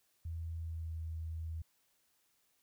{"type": "tone with pitch glide", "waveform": "sine", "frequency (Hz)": [82.41, 80.85], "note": ["E2", "E2"], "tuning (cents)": [0, -33], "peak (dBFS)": -38, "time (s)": [0.25, 1.62], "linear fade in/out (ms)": 5, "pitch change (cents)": -33, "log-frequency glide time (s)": [0.55, 0.94], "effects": ["white hiss -75 dBFS RMS until 2.62 s"]}